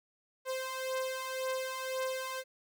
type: beating tone pair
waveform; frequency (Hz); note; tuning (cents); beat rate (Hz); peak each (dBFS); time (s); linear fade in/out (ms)
sawtooth; 520 / 521.9; C5 / C5; -11 / -4; 1.9; -35 / -32; 0.45-2.44; 50
effects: none